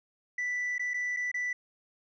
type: tone with dropouts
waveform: sine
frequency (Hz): 1975.5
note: B6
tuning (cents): 0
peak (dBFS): -27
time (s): 0.38-1.53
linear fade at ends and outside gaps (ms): 5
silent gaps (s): 0.782-0.794 / 0.936-0.941 / 1.165-1.169 / 1.316-1.342
effects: tanh soft clip ceiling -28 dBFS